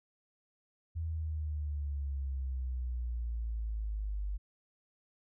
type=exponential sweep; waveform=sine; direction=down; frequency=82.41 to 49 Hz; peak=-33 dBFS; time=0.95-4.38 s; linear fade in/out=20 ms; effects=none